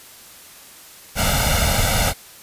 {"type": "noise with comb filter", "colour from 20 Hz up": "pink", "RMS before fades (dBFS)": -18, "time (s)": [1.15, 2.14], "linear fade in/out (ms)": 50, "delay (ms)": 1.4, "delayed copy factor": 0.9, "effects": ["white hiss -43 dBFS RMS until 2.42 s", "resampled to 32000 Hz"]}